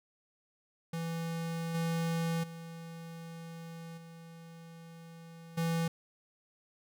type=tone with level steps; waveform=square; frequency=165.8 Hz; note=E3; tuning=10 cents sharp; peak=-35 / -31 / -44 / -49 / -30 dBFS; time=0.93-5.88 s; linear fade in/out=5 ms; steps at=1.74 / 2.43 / 3.97 / 5.57 s; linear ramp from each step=10 ms; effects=none